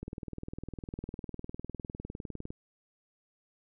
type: click train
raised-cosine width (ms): 3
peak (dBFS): -26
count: 50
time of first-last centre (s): 0.03-2.505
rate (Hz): 19.8
effects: none